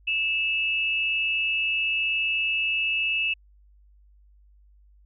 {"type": "tone pair together", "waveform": "sine", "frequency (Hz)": [2637, 2858], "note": ["E7", "F7"], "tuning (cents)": [0, 39], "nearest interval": "minor second", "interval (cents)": 139, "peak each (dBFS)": [-23, -30], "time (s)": [0.07, 3.34], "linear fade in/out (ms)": 10, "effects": ["added 50 Hz sine -53 dBFS peak until 5.05 s"]}